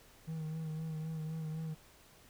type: tone with vibrato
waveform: triangle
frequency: 158.4 Hz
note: D#3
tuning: 31 cents sharp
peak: -35 dBFS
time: 0.27-1.75 s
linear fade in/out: 20 ms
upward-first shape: sine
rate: 3.9 Hz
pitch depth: 32 cents each way
effects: pink hiss -61 dBFS RMS until 2.29 s